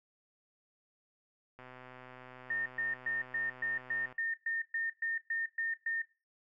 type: click train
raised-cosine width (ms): 0.5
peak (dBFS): -36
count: 323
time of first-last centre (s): 1.59-4.125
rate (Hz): 127
type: tone bursts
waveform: sine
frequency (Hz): 1823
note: A#6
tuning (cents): -39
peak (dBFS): -31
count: 13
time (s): 2.5-6.02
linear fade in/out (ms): 5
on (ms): 160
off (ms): 120
effects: noise-tail reverb RT60 0.3 s tail -18 dB re dry